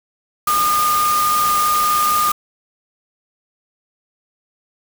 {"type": "tone in noise", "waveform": "sine", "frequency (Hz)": 1217, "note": "D#6", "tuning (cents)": -39, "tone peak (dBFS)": -14, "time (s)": [0.47, 2.32], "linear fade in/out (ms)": 5, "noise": "white", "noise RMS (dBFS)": -23, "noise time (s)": [0.47, 2.32], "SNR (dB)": 6, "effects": []}